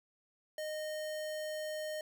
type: tone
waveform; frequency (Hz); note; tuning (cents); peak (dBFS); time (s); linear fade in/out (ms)
square; 616; D#5; -17; -38; 0.58-2.01; 2
effects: none